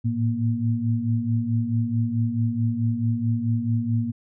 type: tone cluster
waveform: sine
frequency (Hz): 110.2 / 114.8 / 235.5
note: A2 / A#2 / A#3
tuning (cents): +3 / -26 / +18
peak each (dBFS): -25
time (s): 0.04-4.12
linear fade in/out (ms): 20
effects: none